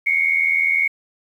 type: tone pair together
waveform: sine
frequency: 2157 / 2237 Hz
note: C#7 / C#7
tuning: -48 / +15 cents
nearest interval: minor second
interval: 63 cents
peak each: -18 dBFS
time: 0.06-0.88 s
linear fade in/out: 10 ms
effects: 8-bit